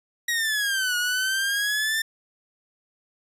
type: exponential two-way sweep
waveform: sawtooth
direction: down then up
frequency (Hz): 1909 to 1443 to 1797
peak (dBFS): -19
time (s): 0.28-2.02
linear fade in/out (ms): 5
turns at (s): 0.97
effects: resampled to 32000 Hz